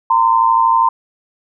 sine tone pair together, 918.5 / 1031 Hz, A#5 / C6, -26 / -26 cents, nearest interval major second, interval 200 cents, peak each -12 dBFS, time 0.1-0.89 s, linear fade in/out 5 ms, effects none

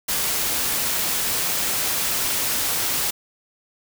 white noise, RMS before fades -23 dBFS, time 0.08-3.11 s, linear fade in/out 10 ms, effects none

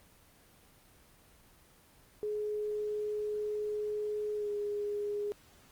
sine tone with pitch glide, 421.3 to 412.9 Hz, G#4 to G#4, +25 to -10 cents, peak -32 dBFS, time 2.23-5.32 s, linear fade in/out 0 ms, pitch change -35 cents, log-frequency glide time 4.35-4.5 s, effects pink hiss -61 dBFS RMS until 5.71 s + Opus 24 kbps

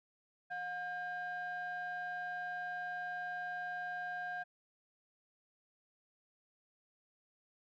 triangle ring-modulated tone, 440 Hz, A4, in tune, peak -32 dBFS, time 0.5-4.44 s, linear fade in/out 20 ms, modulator 1160 Hz, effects tanh soft clip ceiling -33 dBFS

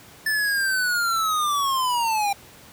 square linear sweep, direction down, 1760 to 789 Hz, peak -21 dBFS, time 0.26-2.33 s, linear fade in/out 5 ms, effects pink hiss -47 dBFS RMS until 2.72 s + high-pass 80 Hz 12 dB/octave

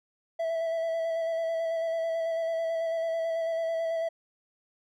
triangle tone with vibrato, 658 Hz, E5, 3 cents flat, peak -25 dBFS, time 0.39-4.09 s, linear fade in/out 10 ms, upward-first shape square, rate 9.1 Hz, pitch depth 16 cents each way, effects none

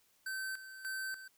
square tone with tremolo, 1543 Hz, G6, 28 cents flat, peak -38 dBFS, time 0.26-1.28 s, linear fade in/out 5 ms, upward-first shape square, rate 1.7 Hz, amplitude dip 70%, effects white hiss -71 dBFS RMS until 1.37 s

